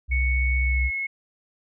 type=tone with vibrato; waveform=sine; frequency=63.9 Hz; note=C2; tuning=40 cents flat; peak=-20 dBFS; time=0.08-0.91 s; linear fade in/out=50 ms; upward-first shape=triangle; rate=15 Hz; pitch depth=22 cents each way
type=tone with pitch glide; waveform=sine; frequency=2218 to 2180 Hz; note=C#7 to C#7; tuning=0 to -29 cents; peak=-25 dBFS; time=0.11-1.07 s; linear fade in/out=10 ms; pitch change=-29 cents; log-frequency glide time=0.61-0.86 s
effects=none